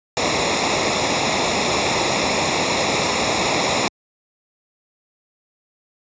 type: noise with comb filter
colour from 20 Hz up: pink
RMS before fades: -19 dBFS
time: 0.17-3.88 s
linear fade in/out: 0 ms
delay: 0.65 ms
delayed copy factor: -0.75
effects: high-pass 80 Hz 12 dB/octave + resampled to 16000 Hz